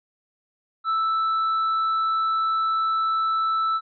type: tone with tanh clipping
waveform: sine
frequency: 1318.5 Hz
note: E6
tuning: in tune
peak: -21 dBFS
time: 0.84-3.81 s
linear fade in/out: 50 ms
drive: 4 dB
effects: resampled to 11025 Hz